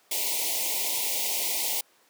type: band-stop noise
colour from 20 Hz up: white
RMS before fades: -28 dBFS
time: 0.11-1.81 s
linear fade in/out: 5 ms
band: 1000 to 2000 Hz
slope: 96 dB/octave
effects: pink hiss -61 dBFS RMS until 2.09 s + high-pass 400 Hz 12 dB/octave